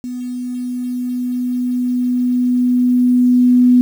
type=tone with level ramp; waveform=sine; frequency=248 Hz; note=B3; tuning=7 cents sharp; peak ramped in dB=-22 to -6 dBFS; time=0.04-3.81 s; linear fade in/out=0 ms; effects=7-bit